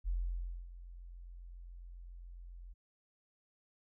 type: tone with ADSR envelope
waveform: sine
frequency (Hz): 43.65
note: F1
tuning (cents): 0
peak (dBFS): -31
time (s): 0.04-2.74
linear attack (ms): 41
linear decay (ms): 590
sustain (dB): -16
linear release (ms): 21
effects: none